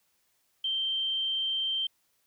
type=tone; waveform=sine; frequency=3136 Hz; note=G7; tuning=in tune; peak=-27 dBFS; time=0.64-1.87 s; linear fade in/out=5 ms; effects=white hiss -72 dBFS RMS until 2.26 s